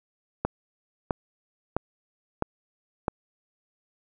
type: click train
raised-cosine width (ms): 1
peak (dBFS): -10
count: 5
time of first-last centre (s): 0.45-3.082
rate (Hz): 1.52
effects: none